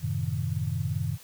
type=chord; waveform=sine; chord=F# diminished seventh; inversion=none; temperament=equal; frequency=92.5 / 110 / 130.81 / 155.56 Hz; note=F#2 / A2 / C3 / Eb3; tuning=0 / 0 / 0 / 0 cents; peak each=-32 dBFS; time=0-1.18 s; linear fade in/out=50 ms; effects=white hiss -51 dBFS RMS until 1.23 s